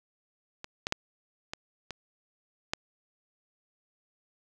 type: clicks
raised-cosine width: 0.2 ms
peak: -22 / -13 / -9 / -18 / -20 / -11 dBFS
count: 6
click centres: 0.644 / 0.869 / 0.924 / 1.535 / 1.907 / 2.735 s
effects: none